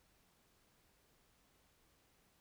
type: silence
effects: pink hiss -73 dBFS RMS until 2.4 s